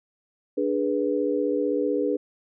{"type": "chord", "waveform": "sine", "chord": "G# diminished", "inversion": "second", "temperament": "equal with one note detuned", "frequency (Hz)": [293.7, 415.3, 491], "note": ["D4", "G#4", "B4"], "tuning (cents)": [0, 0, -10], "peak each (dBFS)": -26, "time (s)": [0.57, 2.17], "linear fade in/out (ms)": 10, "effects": []}